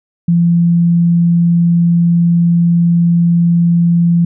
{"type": "tone", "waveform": "sine", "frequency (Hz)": 170.8, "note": "F3", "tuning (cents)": -38, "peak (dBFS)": -7, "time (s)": [0.28, 4.25], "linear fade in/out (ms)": 5, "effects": []}